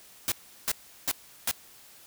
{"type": "noise bursts", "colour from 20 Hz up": "white", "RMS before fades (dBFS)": -27, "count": 4, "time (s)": [0.28, 1.512], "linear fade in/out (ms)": 0, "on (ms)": 38, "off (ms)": 360, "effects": ["white hiss -53 dBFS RMS until 2.06 s"]}